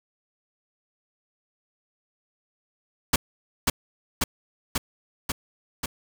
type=noise with echo; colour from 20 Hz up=pink; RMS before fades=-19 dBFS; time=3.13-3.16 s; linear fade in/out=5 ms; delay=540 ms; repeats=5; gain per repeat=-2 dB; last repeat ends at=5.86 s; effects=none